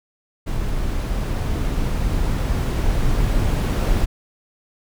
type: noise with level ramp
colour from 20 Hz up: brown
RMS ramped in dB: -23 to -17 dBFS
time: 0.46-4.06 s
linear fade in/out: 20 ms
effects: none